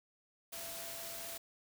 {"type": "tone in noise", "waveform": "sine", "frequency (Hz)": 670, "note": "E5", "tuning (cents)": 28, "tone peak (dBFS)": -51, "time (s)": [0.52, 1.38], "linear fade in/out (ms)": 10, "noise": "white", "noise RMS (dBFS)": -45, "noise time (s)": [0.52, 1.38], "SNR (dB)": -9, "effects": []}